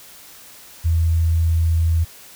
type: tone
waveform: sine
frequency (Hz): 82.41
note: E2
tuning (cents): 0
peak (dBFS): -14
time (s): 0.84-2.05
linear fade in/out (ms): 20
effects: white hiss -43 dBFS RMS until 2.35 s